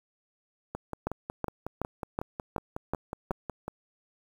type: two click trains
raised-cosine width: 1 ms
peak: -20 / -15 dBFS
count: 17 / 7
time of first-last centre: 0.75-3.68 / 1.07-3.309 s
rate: 5.46 / 2.68 Hz
effects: 8-bit